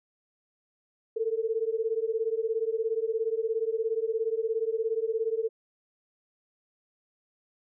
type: beating tone pair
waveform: sine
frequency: 440 / 457 Hz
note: A4 / A#4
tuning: 0 / -34 cents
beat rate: 17 Hz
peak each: -29 dBFS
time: 1.16-5.49 s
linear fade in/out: 10 ms
effects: none